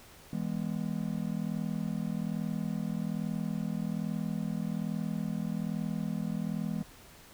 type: chord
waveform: triangle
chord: E major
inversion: none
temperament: just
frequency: 164.81 / 206 / 247.2 Hz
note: E3 / G#3 / B3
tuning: 0 / -14 / +2 cents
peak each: -33 / -32 / -37 dBFS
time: 0.33-6.83 s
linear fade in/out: 2 ms
effects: pink hiss -54 dBFS RMS until 7.33 s